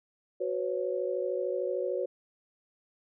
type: chord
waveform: sine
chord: F# suspended fourth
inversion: none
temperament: equal with one note detuned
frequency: 370 / 501.1 / 554.4 Hz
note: F#4 / B4 / C#5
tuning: 0 / +25 / 0 cents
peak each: -33 dBFS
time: 0.4-2.06 s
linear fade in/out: 10 ms
effects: none